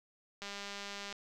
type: click train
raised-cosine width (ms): 0.2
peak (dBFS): -26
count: 143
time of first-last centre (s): 0.42-1.126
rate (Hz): 201
effects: none